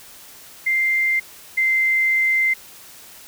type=tone pair in turn; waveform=sine; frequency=2093 / 2081 Hz; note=C7 / C7; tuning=0 / -10 cents; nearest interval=unison; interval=10 cents; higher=first; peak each=-16 / -15 dBFS; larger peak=second; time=0.66-1.2 / 1.57-2.54 s; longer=second; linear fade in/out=10 ms; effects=white hiss -43 dBFS RMS until 3.27 s

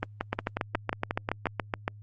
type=two click trains; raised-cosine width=0.5 ms; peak=-12 / -13 dBFS; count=12 / 9; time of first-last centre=0.33-1.879 / 0.03-1.469 s; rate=7.1 / 5.56 Hz; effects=added 104 Hz sine -45 dBFS peak until 2.02 s + Opus 32 kbps

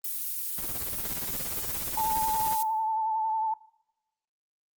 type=noise; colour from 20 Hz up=violet; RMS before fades=-32 dBFS; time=0.04-2.63 s; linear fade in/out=5 ms
type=noise with tremolo; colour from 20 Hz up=pink; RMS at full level=-38 dBFS; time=0.57-2.57 s; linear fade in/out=20 ms; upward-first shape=sine; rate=17 Hz; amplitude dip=70%
type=tone with vibrato; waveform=sine; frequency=880 Hz; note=A5; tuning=in tune; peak=-25 dBFS; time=1.97-3.54 s; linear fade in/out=5 ms; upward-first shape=triangle; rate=11 Hz; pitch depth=41 cents each way
effects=noise-tail reverb RT60 0.9 s tail -21 dB re dry + Opus 24 kbps

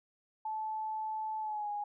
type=tone with pitch glide; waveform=sine; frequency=870 to 826.4 Hz; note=A5 to G#5; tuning=-20 to -9 cents; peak=-34 dBFS; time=0.45-1.84 s; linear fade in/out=5 ms; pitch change=-89 cents; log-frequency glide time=1.4-1.7 s; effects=none

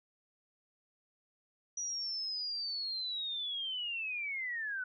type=linear sweep; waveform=sine; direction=down; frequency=5850 to 1467 Hz; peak=-35 dBFS; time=1.77-4.84 s; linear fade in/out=5 ms; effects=none

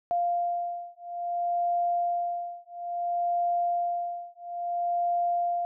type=beating tone pair; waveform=sine; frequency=697 / 697.59 Hz; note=F5 / F5; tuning=-4 / -2 cents; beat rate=0.59 Hz; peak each=-29 dBFS; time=0.11-5.65 s; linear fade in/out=0 ms; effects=none

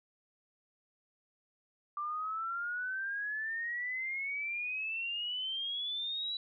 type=exponential sweep; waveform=sine; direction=up; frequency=1174.7 to 3951 Hz; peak=-34 dBFS; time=1.97-6.37 s; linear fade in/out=2 ms; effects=none

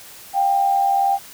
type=tone pair together; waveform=sine; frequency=710 / 791.1 Hz; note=F5 / G5; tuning=+28 / +16 cents; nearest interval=major second; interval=188 cents; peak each=-24 / -15 dBFS; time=0.33-1.19 s; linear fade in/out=50 ms; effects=white hiss -41 dBFS RMS until 1.33 s

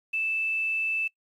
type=tone with quantisation; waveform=sine; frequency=2637 Hz; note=E7; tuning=in tune; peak=-25 dBFS; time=0.13-1.08 s; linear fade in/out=10 ms; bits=9; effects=noise-tail reverb RT60 0.1 s tail -21 dB re dry + resampled to 32000 Hz

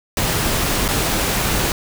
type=noise with dropouts; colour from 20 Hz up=pink; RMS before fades=-19 dBFS; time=0.17-1.72 s; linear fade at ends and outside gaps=1 ms; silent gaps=0.88-0.887 s; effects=none

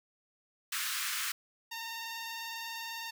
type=high-pass noise; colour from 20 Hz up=pink; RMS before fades=-35 dBFS; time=0.72-1.32 s; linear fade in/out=5 ms; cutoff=1200 Hz; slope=48 dB/octave
type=tone with vibrato; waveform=10% pulse; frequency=914 Hz; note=A#5; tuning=34 cents flat; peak=-30 dBFS; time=1.71-3.11 s; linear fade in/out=10 ms; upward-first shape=sine; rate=20 Hz; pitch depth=28 cents each way
effects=none

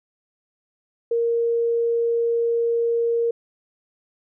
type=tone; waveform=sine; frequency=466.2 Hz; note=A#4; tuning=in tune; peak=-18 dBFS; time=1.11-3.31 s; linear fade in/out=5 ms; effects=none

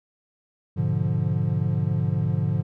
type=chord; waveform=triangle; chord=G# diminished seventh; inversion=none; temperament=equal; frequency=103.83 / 123.47 / 146.83 / 174.61 Hz; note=G#2 / B2 / D3 / F3; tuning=0 / 0 / 0 / 0 cents; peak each=-24 / -26 / -23 / -26 dBFS; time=0.76-2.63 s; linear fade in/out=20 ms; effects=none

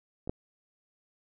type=clicks; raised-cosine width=2 ms; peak=-29 / -16 dBFS; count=2; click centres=0.275 / 0.295 s; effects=none

